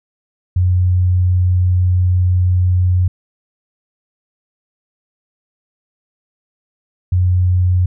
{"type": "tone pair in turn", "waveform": "sine", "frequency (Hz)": [90.6, 90.6], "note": ["F#2", "F#2"], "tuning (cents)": [-36, -36], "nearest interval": "unison", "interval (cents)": 0, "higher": "neither", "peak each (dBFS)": -10, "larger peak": "neither", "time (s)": [[0.56, 3.08], [7.12, 7.86]], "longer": "first", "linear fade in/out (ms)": 5, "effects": []}